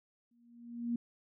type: tone with exponential growth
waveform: sine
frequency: 236.6 Hz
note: A#3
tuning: 26 cents sharp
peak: -29 dBFS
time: 0.31-0.96 s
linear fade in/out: 5 ms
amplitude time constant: 140 ms
effects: none